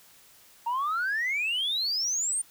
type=exponential sweep; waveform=sine; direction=up; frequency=912 to 9100 Hz; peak=-24 dBFS; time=0.66-2.42 s; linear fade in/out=10 ms; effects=tanh soft clip ceiling -23 dBFS + white hiss -56 dBFS RMS until 2.5 s